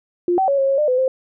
sine tone with pitch steps, 351.7 / 765 / 557 / 542 / 546 / 601 / 506 / 522 Hz, F4 / G5 / C#5 / C#5 / C#5 / D5 / B4 / C5, +12 / -42 / +8 / -39 / -26 / +40 / +42 / -4 cents, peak -14 dBFS, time 0.28-1.08 s, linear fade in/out 2 ms, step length 100 ms, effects none

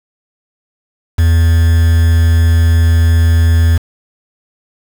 triangle tone with quantisation, 82.9 Hz, E2, 10 cents sharp, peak -4 dBFS, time 1.18-3.78 s, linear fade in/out 10 ms, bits 4, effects none

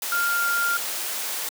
sine tone in noise, 1397 Hz, F6, in tune, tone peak -21 dBFS, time 0.12-0.77 s, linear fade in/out 2 ms, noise white, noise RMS -29 dBFS, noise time 0.02-1.49 s, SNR +5 dB, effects high-pass 400 Hz 12 dB/octave

